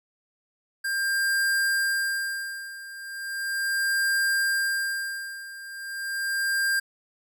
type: tone with tremolo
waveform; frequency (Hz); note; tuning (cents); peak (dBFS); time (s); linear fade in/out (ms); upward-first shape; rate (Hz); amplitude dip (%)
square; 1596; G6; +31; -22; 0.84-6.8; 10; sine; 0.37; 85
effects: none